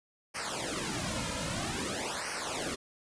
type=noise with flanger; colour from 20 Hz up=pink; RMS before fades=-35 dBFS; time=0.34-2.76 s; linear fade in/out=20 ms; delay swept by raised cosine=0.27 to 2.67 ms; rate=0.51 Hz; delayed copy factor=-1; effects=resampled to 22050 Hz